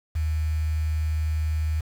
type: tone with quantisation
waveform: sine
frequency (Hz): 78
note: D#2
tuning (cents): +5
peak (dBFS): -22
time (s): 0.15-1.81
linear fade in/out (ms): 10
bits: 7
effects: none